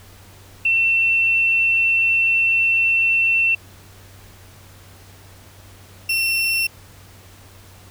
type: tone pair in turn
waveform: sine / 35% pulse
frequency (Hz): 2696 / 2711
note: E7 / E7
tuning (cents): +38 / +48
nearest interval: unison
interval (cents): 10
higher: second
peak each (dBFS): -14 / -16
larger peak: first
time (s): 0.65-3.55 / 6.09-6.67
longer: first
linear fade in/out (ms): 5
effects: added 95 Hz sine -45 dBFS peak until 7.9 s + pink hiss -47 dBFS RMS until 7.9 s